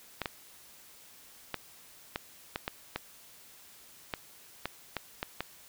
clicks, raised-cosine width 0.3 ms, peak -16 dBFS, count 12, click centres 0.217 / 0.258 / 1.543 / 2.159 / 2.559 / 2.679 / 2.96 / 4.138 / 4.656 / 4.967 / 5.229 / 5.406 s, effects white hiss -55 dBFS RMS until 5.68 s

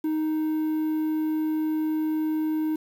triangle tone, 311.1 Hz, D#4, in tune, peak -21 dBFS, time 0.04-2.76 s, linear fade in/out 5 ms, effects 8-bit

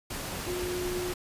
sine tone in noise, 359.2 Hz, F4, 49 cents sharp, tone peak -31 dBFS, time 0.47-1.13 s, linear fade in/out 5 ms, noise pink, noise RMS -36 dBFS, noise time 0.1-1.14 s, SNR +2 dB, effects resampled to 32000 Hz

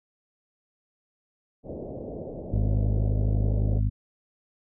white low-pass noise, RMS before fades -37 dBFS, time 1.63-3.81 s, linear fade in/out 50 ms, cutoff 630 Hz, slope 48 dB/octave
harmonic tone, 51.91 Hz, G#1, in tune, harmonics 1 / 2 / 3 / 4 / 5, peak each -24 / -24 / -36 / -36 / -40 dBFS, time 2.52-3.9 s, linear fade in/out 20 ms
effects none

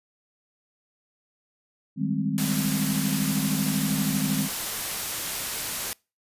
sine chord, Ab major seventh, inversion second, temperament equal with one note detuned, 155.56 / 194.98 / 207.7 / 261.6 Hz, Eb3 / G3 / Ab3 / C4, 0 / -9 / 0 / 0 cents, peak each -29 dBFS, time 1.96-4.49 s, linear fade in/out 50 ms
white noise, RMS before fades -30 dBFS, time 2.38-5.93 s, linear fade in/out 0 ms
effects noise-tail reverb RT60 0.3 s tail -26 dB re dry + resampled to 32000 Hz

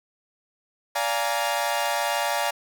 sawtooth chord, Bb dominant seventh, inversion first, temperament equal with one note detuned, 579.6 / 698.5 / 830.6 / 932.3 Hz, D5 / F5 / Ab5 / Bb5, -23 / 0 / 0 / 0 cents, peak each -25 dBFS, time 0.95-2.51 s, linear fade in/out 10 ms, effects none

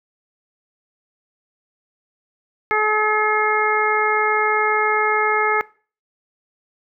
harmonic tone, 427.4 Hz, G#4, 50 cents sharp, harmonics 1 / 2 / 3 / 4 / 5, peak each -22 / -22 / -21 / -23 / -21 dBFS, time 2.71-5.61 s, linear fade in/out 0 ms, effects noise-tail reverb RT60 0.4 s tail -21 dB re dry

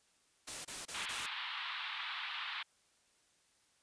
white noise bursts, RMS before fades -43 dBFS, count 4, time 0.47-1.265 s, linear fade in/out 10 ms, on 180 ms, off 25 ms
white band-pass noise, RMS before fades -42 dBFS, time 0.94-2.63 s, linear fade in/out 5 ms, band 880 to 3800 Hz, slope 48 dB/octave
effects white hiss -72 dBFS RMS until 3.82 s + resampled to 22050 Hz

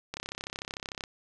click train, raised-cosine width 0.2 ms, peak -18 dBFS, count 31, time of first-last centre 0.14-1.038 s, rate 33.4 Hz, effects none

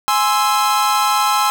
45% pulse chord, Ab augmented, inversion none, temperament equal with one note detuned, 834 / 1046.5 / 1318.5 Hz, Ab5 / C6 / E6, +7 / 0 / 0 cents, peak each -18 dBFS, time 0.08-1.5 s, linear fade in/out 0 ms, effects none

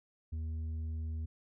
sine tone with tanh clipping, 79.7 Hz, D#2, 42 cents sharp, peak -36 dBFS, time 0.32-1.26 s, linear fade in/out 10 ms, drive 5 dB, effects none

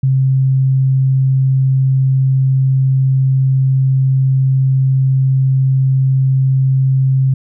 sine tone, 132.9 Hz, C3, 27 cents sharp, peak -9 dBFS, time 0.03-7.34 s, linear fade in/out 5 ms, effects none

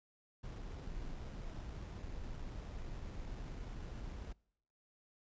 brown noise with sample-and-hold, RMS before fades -45 dBFS, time 0.43-4.33 s, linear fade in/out 10 ms, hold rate 4410 Hz, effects noise-tail reverb RT60 0.7 s tail -25 dB re dry + resampled to 16000 Hz

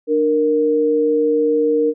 sine tone pair together, 298.9 / 466.2 Hz, D4 / A#4, +31 / 0 cents, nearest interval minor sixth, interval 769 cents, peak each -19 / -14 dBFS, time 0.07-1.94 s, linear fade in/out 50 ms, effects none

